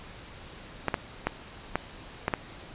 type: clicks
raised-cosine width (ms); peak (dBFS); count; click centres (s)
0.5; -10; 6; 0.883 / 0.942 / 1.27 / 1.756 / 2.281 / 2.338
effects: pink hiss -46 dBFS RMS until 2.74 s + resampled to 8000 Hz